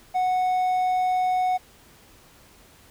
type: tone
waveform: triangle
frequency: 737 Hz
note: F#5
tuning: 7 cents flat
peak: -18 dBFS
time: 0.14-1.58 s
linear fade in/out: 20 ms
effects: pink hiss -53 dBFS RMS until 2.9 s